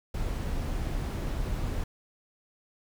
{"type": "noise", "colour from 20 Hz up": "brown", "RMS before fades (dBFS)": -31, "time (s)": [0.14, 1.84], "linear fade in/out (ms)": 5, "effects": []}